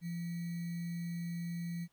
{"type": "tone with sample-and-hold", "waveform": "sine", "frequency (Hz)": 170.8, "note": "F3", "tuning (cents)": -38, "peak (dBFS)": -36, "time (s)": [0.01, 1.88], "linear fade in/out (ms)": 50, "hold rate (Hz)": 2100, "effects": ["pink hiss -75 dBFS RMS until 1.92 s"]}